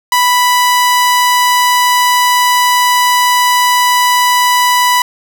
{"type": "tone", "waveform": "sawtooth", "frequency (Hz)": 987.8, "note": "B5", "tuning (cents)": 0, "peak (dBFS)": -4, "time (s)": [0.12, 5.02], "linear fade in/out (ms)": 2, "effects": []}